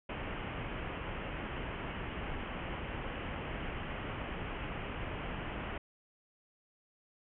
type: low-pass noise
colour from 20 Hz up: pink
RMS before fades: -40 dBFS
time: 0.09-5.78 s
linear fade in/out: 5 ms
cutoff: 3100 Hz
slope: 96 dB/octave
effects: none